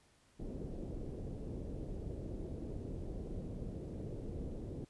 pink low-pass noise, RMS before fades -43 dBFS, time 0.39-4.85 s, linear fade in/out 10 ms, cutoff 490 Hz, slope 24 dB/octave, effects pink hiss -69 dBFS RMS until 4.89 s + resampled to 24000 Hz

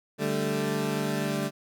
20% pulse chord, D suspended fourth, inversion none, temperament equal, 146.83 / 196 / 220 Hz, D3 / G3 / A3, 0 / 0 / 0 cents, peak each -26 dBFS, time 0.18-1.51 s, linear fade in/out 50 ms, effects none

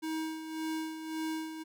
square tone with tremolo, 317.5 Hz, D#4, 35 cents sharp, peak -33 dBFS, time 0.02-1.64 s, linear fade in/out 20 ms, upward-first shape sine, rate 1.8 Hz, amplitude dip 60%, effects none

